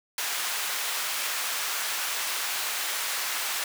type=high-pass noise; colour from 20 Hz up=pink; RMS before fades=-30 dBFS; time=0.18-3.64 s; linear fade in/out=2 ms; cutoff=1200 Hz; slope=12 dB/octave; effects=none